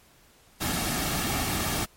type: noise with comb filter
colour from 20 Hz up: pink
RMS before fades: -28 dBFS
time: 0.6-1.86 s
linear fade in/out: 20 ms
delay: 2 ms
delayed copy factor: -0.5
effects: pink hiss -58 dBFS RMS until 1.96 s + MP3 64 kbps